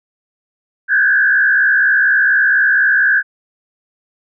sine tone with frequency modulation, 1600 Hz, G6, 35 cents sharp, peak -9 dBFS, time 0.88-3.23 s, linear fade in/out 50 ms, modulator 64.2 Hz, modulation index 1.4, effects none

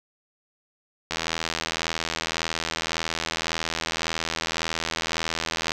click train, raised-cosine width 0.2 ms, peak -8 dBFS, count 378, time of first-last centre 1.11-5.719 s, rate 81.8 Hz, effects none

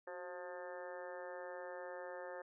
harmonic tone with a mistuned harmonic, 178.1 Hz, F3, 34 cents sharp, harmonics 2 / 3 / 4 / 5 / 6 / 7 / 8 / 9 / 10, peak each -53 / -47 / -56 / -54 / -61 / -58 / -63 / -57 / -56 dBFS, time 0.07-2.42 s, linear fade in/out 5 ms, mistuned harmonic 2, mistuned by +67 cents, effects none

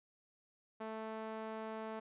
sawtooth tone with band-pass filter, 220 Hz, A3, in tune, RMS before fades -44 dBFS, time 0.8-2 s, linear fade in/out 10 ms, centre 770 Hz, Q 0.92, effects resampled to 8000 Hz

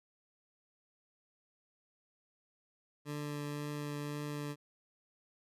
20% pulse tone with vibrato, 146.83 Hz, D3, in tune, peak -33 dBFS, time 3.05-4.56 s, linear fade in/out 50 ms, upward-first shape triangle, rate 1.9 Hz, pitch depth 11 cents each way, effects resampled to 32000 Hz

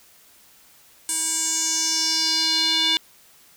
square tone with band-pass filter sweep, 321.7 Hz, E4, 42 cents flat, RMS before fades -22 dBFS, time 1.09-2.97 s, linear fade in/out 0 ms, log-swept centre 8700 to 3500 Hz, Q 4.6, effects white hiss -53 dBFS RMS until 3.56 s

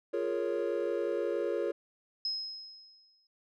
triangle chord, Bb minor seventh, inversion second, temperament equal, 349.2 / 415.3 / 466.2 / 554.4 Hz, F4 / Ab4 / Bb4 / Db5, 0 / 0 / 0 / 0 cents, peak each -33 dBFS, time 0.13-1.72 s, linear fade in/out 10 ms
sine tone with exponential decay, 5130 Hz, E8, 48 cents flat, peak -29 dBFS, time 2.25-3.27 s, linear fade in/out 2 ms, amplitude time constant 220 ms
effects tanh soft clip ceiling -17 dBFS

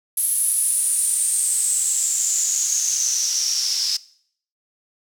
white noise with band-pass filter sweep, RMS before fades -21 dBFS, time 0.17-3.97 s, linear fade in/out 5 ms, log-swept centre 11000 to 5100 Hz, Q 9.3, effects noise-tail reverb RT60 0.6 s tail -20 dB re dry

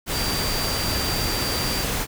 sine tone in noise, 4699 Hz, D8, in tune, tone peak -28 dBFS, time 0.11-1.86 s, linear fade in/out 50 ms, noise pink, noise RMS -25 dBFS, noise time 0.06-2.07 s, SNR -6 dB, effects none

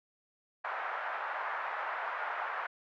white band-pass noise, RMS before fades -37 dBFS, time 0.64-2.67 s, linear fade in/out 10 ms, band 680 to 1600 Hz, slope 24 dB/octave, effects none

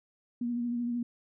sine tone with vibrato, 239.5 Hz, A#3, 47 cents sharp, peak -29 dBFS, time 0.41-1.03 s, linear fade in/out 5 ms, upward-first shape triangle, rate 13 Hz, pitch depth 35 cents each way, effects none

